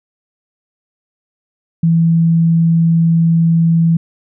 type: tone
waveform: sine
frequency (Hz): 165.6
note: E3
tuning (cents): +8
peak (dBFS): -8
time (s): 1.83-3.97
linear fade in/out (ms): 5
effects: none